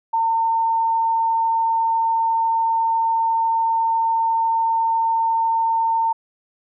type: tone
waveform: sine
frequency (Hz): 907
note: A#5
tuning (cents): -48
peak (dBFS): -16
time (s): 0.13-6.13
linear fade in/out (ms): 10
effects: none